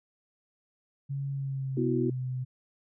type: tone with pitch glide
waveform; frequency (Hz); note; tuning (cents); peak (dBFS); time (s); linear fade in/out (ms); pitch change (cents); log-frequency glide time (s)
sine; 138.59 to 127.82; C#3 to C3; 0 to -40; -30; 1.09-2.45; 20; -140; 1.31-2.12
type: chord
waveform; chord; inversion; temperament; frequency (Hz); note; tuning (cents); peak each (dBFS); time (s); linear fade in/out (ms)
sine; B suspended fourth; none; equal; 246.9 / 329.6 / 370; B3 / E4 / F#4; 0 / 0 / 0; -30; 1.77-2.1; 5
effects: none